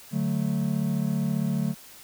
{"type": "chord", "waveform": "triangle", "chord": "D major", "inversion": "none", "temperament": "equal", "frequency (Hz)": [146.83, 185, 220], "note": ["D3", "F#3", "A3"], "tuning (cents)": [0, 0, 0], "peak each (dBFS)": -26, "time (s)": [0.11, 1.75], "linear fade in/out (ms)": 50, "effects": ["white hiss -48 dBFS RMS until 2.03 s"]}